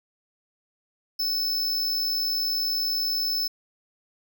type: tone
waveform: square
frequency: 5260 Hz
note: E8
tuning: 5 cents flat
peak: -24 dBFS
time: 1.19-3.48 s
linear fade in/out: 10 ms
effects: none